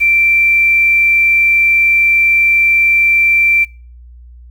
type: tone with quantisation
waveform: sine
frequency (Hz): 2349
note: D7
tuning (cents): 0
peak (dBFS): -8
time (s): 0-3.65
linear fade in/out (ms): 20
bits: 6
effects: noise-tail reverb RT60 0.4 s tail -24 dB re dry + added 60 Hz sine -34 dBFS peak until 4.5 s